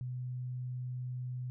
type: tone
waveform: sine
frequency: 125.6 Hz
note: B2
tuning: 30 cents sharp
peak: -36 dBFS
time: 0.01-1.5 s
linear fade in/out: 0 ms
effects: none